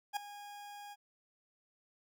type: tone with ADSR envelope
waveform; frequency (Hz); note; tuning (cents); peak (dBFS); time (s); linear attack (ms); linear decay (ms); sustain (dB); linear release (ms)
40% pulse; 820; G#5; -22; -30; 0.13-0.96; 36; 5; -16; 38
effects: none